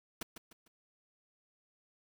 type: noise with echo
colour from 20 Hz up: pink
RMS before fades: -39 dBFS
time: 0.21-0.23 s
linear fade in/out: 5 ms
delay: 150 ms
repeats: 3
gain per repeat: -9 dB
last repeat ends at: 0.68 s
effects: none